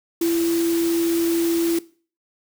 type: tone in noise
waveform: sine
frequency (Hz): 335.7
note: E4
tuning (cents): +32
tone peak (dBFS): -17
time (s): 0.21-1.79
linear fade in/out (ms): 5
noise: white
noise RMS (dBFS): -31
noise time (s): 0.21-1.79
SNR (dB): +11
effects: noise-tail reverb RT60 0.4 s tail -19 dB re dry